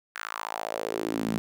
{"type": "tone with high-pass filter sweep", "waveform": "sawtooth", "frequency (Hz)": 55, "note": "A1", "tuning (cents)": 0, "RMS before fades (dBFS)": -32, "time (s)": [0.15, 1.38], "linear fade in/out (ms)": 0, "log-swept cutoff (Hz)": [1600, 190], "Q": 3.4, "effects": []}